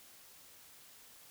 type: silence
effects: white hiss -58 dBFS RMS until 1.3 s